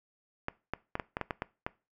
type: clicks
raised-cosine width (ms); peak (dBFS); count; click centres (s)
0.5; -17; 9; 0.484 / 0.736 / 0.954 / 0.998 / 1.169 / 1.213 / 1.308 / 1.421 / 1.665
effects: noise-tail reverb RT60 0.3 s tail -21 dB re dry